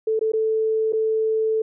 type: tone with dropouts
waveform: sine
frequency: 440 Hz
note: A4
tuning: in tune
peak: -18 dBFS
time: 0.07-1.62 s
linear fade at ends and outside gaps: 5 ms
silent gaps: 0.193-0.211 / 0.32-0.334 / 0.924-0.932 s
effects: none